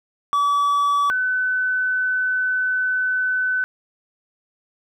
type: tone pair in turn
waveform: triangle / sine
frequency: 1146 / 1508.7 Hz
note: D6 / F#6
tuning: -43 / +33 cents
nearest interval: perfect fourth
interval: 476 cents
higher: second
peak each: -14 / -18 dBFS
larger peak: first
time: 0.33-1.1 / 1.1-3.64 s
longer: second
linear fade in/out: 0 ms
effects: none